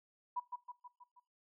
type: tone with echo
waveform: sine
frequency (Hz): 980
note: B5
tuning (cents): -14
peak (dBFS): -34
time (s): 0.36-0.4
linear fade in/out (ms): 10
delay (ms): 160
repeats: 5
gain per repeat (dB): -5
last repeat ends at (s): 1.2
effects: noise-tail reverb RT60 0.3 s tail -20 dB re dry